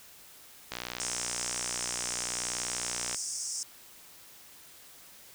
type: click train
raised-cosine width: 0.2 ms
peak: -17 dBFS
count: 148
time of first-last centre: 0.72-3.146 s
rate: 60.6 Hz
type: band-pass noise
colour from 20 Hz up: pink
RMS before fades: -36 dBFS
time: 1-3.63 s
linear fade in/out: 0 ms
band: 5100 to 9400 Hz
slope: 96 dB/octave
effects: white hiss -53 dBFS RMS until 5.34 s